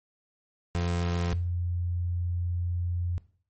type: tone pair in turn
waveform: 30% pulse / sine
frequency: 86.7 / 87.61 Hz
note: F2 / F2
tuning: -12 / +6 cents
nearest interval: unison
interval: 18 cents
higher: second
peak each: -23 / -26 dBFS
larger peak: first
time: 0.75-1.33 / 1.33-3.18 s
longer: second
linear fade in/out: 0 ms
effects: noise-tail reverb RT60 0.5 s tail -18 dB re dry + MP3 32 kbps